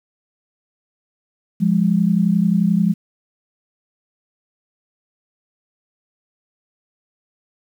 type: tone pair together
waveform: sine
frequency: 174.61 / 206 Hz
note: F3 / G#3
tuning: 0 / -14 cents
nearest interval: minor third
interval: 286 cents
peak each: -16 dBFS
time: 1.6-2.94 s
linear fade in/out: 20 ms
effects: 8-bit